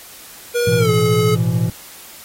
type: tone with pitch glide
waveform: square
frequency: 479.1 to 426.8 Hz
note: A#4 to G#4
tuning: +47 to +47 cents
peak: -16 dBFS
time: 0.54-1.36 s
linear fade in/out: 20 ms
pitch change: -200 cents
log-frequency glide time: 0.78-0.9 s
type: chord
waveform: triangle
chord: A suspended second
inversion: none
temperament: equal with one note detuned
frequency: 110 / 123.47 / 168.08 Hz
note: A2 / B2 / E3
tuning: 0 / 0 / +34 cents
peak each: -17 dBFS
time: 0.67-1.7 s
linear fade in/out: 5 ms
effects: white hiss -39 dBFS RMS until 2.24 s + AAC 48 kbps